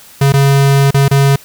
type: tone with dropouts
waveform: square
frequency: 138.59 Hz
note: C#3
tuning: in tune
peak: -7 dBFS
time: 0.21-1.36 s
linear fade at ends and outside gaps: 5 ms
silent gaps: 0.323-0.337 / 0.908-0.943 / 1.082-1.111 s
effects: white hiss -39 dBFS RMS until 1.44 s